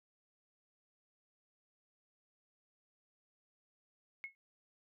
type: tone with exponential decay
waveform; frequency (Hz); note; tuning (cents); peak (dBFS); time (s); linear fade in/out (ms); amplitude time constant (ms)
sine; 2178; C#7; -31; -37; 4.24-4.35; 0; 23
effects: none